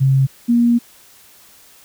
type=tone pair in turn; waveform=sine; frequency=134.5 / 237.1 Hz; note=C3 / A#3; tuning=+48 / +30 cents; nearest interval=minor seventh; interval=982 cents; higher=second; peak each=-10 dBFS; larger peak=neither; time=0-0.27 / 0.48-0.79 s; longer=second; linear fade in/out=20 ms; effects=white hiss -47 dBFS RMS until 1.84 s